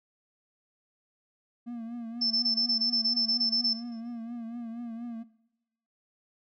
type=tone with vibrato; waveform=triangle; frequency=233.1 Hz; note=A#3; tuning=in tune; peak=-33 dBFS; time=1.66-5.24 s; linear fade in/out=20 ms; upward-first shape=triangle; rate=4.2 Hz; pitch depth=71 cents each way
type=tone bursts; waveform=sine; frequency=5300 Hz; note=E8; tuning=9 cents sharp; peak=-24 dBFS; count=13; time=2.21-3.736 s; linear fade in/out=10 ms; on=98 ms; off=21 ms
effects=noise-tail reverb RT60 0.9 s tail -19 dB re dry